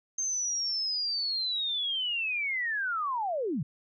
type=linear sweep; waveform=sine; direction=down; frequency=6360 to 120 Hz; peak=-28 dBFS; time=0.18-3.63 s; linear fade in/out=5 ms; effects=none